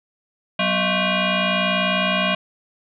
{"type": "tone with frequency modulation", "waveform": "sine", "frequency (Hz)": 1117, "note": "C#6", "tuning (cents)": 13, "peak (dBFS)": -17, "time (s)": [0.59, 2.35], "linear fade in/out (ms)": 5, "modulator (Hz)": 435, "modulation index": 4.7, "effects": []}